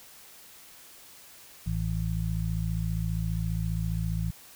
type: harmonic tone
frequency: 54.9 Hz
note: A1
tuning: 3 cents flat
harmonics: 1 / 2 / 3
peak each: -31 / -31 / -31 dBFS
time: 1.66-4.31 s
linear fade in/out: 10 ms
effects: white hiss -51 dBFS RMS until 4.55 s